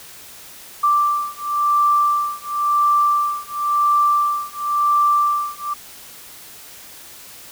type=beating tone pair; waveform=sine; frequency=1174.7 / 1175.65 Hz; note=D6 / D6; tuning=0 / +1 cents; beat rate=0.95 Hz; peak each=-18 dBFS; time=0.83-5.74 s; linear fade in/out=10 ms; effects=white hiss -40 dBFS RMS until 7.51 s